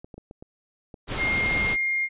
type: clicks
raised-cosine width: 2 ms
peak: -28 dBFS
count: 6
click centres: 0.045 / 0.142 / 0.18 / 0.311 / 0.425 / 0.942 s
type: noise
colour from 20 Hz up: pink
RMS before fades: -29 dBFS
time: 1.07-1.77 s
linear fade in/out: 50 ms
type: tone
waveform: sine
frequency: 2124 Hz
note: C7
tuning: 25 cents sharp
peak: -22 dBFS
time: 1.17-2.09 s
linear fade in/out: 50 ms
effects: resampled to 8000 Hz